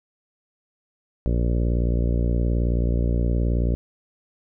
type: harmonic tone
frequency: 58.9 Hz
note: A#1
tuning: 19 cents sharp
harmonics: 1 / 2 / 3 / 4 / 5 / 6 / 7 / 8 / 9 / 10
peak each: -20 / -26 / -30 / -32 / -34 / -36 / -37 / -38 / -39 / -40 dBFS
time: 1.26-3.75 s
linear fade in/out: 0 ms
effects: none